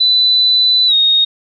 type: tone with pitch glide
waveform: sine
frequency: 3993 to 3726 Hz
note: B7 to A#7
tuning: +18 to -2 cents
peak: -8 dBFS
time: 0-1.25 s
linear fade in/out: 10 ms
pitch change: -120 cents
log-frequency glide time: 0.87-0.94 s
effects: none

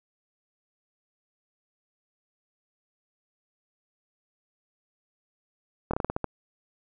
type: slowing click train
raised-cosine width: 1 ms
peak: -13 dBFS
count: 8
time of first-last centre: 5.91-6.243 s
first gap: 25 ms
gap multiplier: 1.21
effects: none

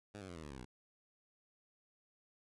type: tone with pitch steps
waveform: 10% pulse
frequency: 103.7 / 95.09 / 87.2 / 79.96 / 73.33 / 67.24 / 61.66 Hz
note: G#2 / F#2 / F2 / D#2 / D2 / C2 / B1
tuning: -2 / +48 / -2 / +48 / -2 / +48 / -2 cents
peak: -39 dBFS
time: 0.14-0.651 s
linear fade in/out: 10 ms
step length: 73 ms
effects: resampled to 24000 Hz

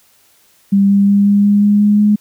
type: tone with pitch steps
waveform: sine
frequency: 198.1 / 199.59 / 201.1 / 202.6 / 204.1 / 205.7 / 207.2 / 208.8 Hz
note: G3 / G3 / G3 / G#3 / G#3 / G#3 / G#3 / G#3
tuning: +18 / +31 / +44 / -43 / -30 / -16 / -4 / +10 cents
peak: -7 dBFS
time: 0.72-2.16 s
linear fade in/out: 10 ms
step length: 180 ms
effects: white hiss -52 dBFS RMS until 2.2 s

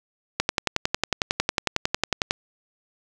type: click train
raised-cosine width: 0.2 ms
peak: -3 dBFS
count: 22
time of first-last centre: 0.4-2.309 s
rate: 11 Hz
effects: none

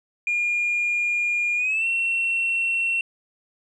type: tone with pitch glide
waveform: sine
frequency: 2420 to 2716 Hz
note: D#7 to F7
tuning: -49 to -49 cents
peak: -19 dBFS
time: 0.27-3.01 s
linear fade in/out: 2 ms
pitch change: +200 cents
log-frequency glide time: 1.56-1.86 s
effects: tanh soft clip ceiling -17 dBFS

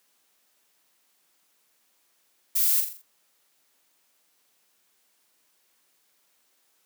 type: noise with echo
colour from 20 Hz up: violet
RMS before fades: -23 dBFS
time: 2.55-2.81 s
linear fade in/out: 10 ms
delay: 42 ms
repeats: 5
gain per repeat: -6 dB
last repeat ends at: 3.02 s
effects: white hiss -68 dBFS RMS until 6.85 s + high-pass 200 Hz 12 dB/octave

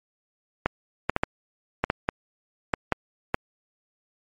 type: clicks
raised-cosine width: 0.5 ms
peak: -6 dBFS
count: 10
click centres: 0.66 / 1.096 / 1.164 / 1.235 / 1.84 / 1.901 / 2.089 / 2.738 / 2.923 / 3.344 s
effects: MP3 64 kbps

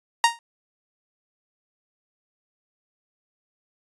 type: tone with exponential decay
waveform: sawtooth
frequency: 932.3 Hz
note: A#5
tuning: in tune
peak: -7 dBFS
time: 0.24-0.39 s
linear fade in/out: 1 ms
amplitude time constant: 31 ms
effects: resampled to 24000 Hz

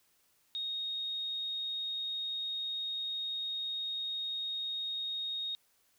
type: tone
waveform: sine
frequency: 3729 Hz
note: A#7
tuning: in tune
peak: -34 dBFS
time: 0.55-5.55 s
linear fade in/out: 0 ms
effects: white hiss -71 dBFS RMS until 5.98 s

